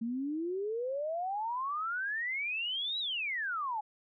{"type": "exponential two-way sweep", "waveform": "sine", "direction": "up then down", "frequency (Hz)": [222.9, 3954, 821], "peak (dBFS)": -32, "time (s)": [0.01, 3.81], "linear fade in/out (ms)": 10, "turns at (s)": 2.99, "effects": []}